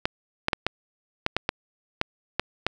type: clicks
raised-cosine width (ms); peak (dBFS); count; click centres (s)
0.3; -6; 10; 0.055 / 0.484 / 0.532 / 0.666 / 1.264 / 1.366 / 1.491 / 2.014 / 2.396 / 2.666
effects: none